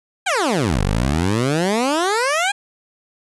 15% pulse exponential two-way sweep, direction down then up, 830.6 to 44.59 to 830.6 Hz, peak -10 dBFS, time 0.26-2.52 s, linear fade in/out 10 ms, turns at 0.83 s, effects resampled to 24000 Hz + 8-bit

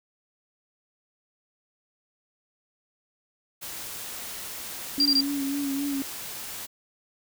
white noise, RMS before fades -37 dBFS, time 3.61-6.67 s, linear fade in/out 20 ms
sine tone with vibrato, 279.5 Hz, C#4, 14 cents sharp, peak -26 dBFS, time 4.98-6.02 s, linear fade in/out 0 ms, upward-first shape sine, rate 3.7 Hz, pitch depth 40 cents each way
sine tone bursts, 4750 Hz, D8, 19 cents sharp, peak -18 dBFS, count 3, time 5-5.207 s, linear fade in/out 2 ms, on 55 ms, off 21 ms
effects none

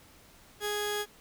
sawtooth tone pair together, 415.3 / 1661.2 Hz, G#4 / G#6, 0 / 0 cents, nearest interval 2 octaves, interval 2400 cents, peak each -28 / -30 dBFS, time 0.6-1.06 s, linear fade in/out 50 ms, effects pink hiss -57 dBFS RMS until 1.2 s

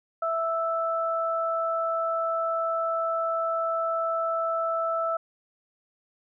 sine tone pair together, 659.3 / 1318.6 Hz, E5 / E6, 0 / 0 cents, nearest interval octave, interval 1200 cents, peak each -27 dBFS, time 0.22-5.17 s, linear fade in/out 5 ms, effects none

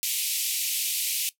white band-pass noise, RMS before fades -28 dBFS, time 0.03-1.29 s, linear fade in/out 0 ms, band 2300 to 15000 Hz, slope 48 dB/octave, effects noise-tail reverb RT60 0.1 s tail -17 dB re dry

